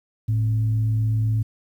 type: tone with frequency modulation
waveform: sine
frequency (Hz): 110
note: A2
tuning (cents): 0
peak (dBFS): -18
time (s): 0.28-1.43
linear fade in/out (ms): 10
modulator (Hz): 156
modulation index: 0.21
effects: 9-bit